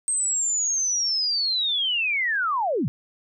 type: linear sweep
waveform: sine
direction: down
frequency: 8400 to 101.2 Hz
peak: -21 dBFS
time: 0.08-2.88 s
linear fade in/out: 0 ms
effects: none